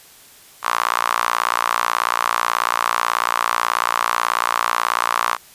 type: tone with high-pass filter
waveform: sawtooth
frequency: 58.27 Hz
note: A#1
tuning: in tune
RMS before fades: -20 dBFS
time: 0.62-5.38 s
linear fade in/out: 50 ms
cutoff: 1100 Hz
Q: 4.4
effects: white hiss -46 dBFS RMS until 5.54 s + resampled to 32000 Hz